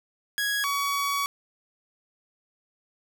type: tone pair in turn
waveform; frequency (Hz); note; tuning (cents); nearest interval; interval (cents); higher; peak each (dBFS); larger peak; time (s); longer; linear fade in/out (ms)
sawtooth; 1661.2 / 1129.1; G#6 / C#6; 0 / +32; perfect fifth; 668; first; -21; neither; 0.38-0.64 / 0.64-1.26; second; 0
effects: none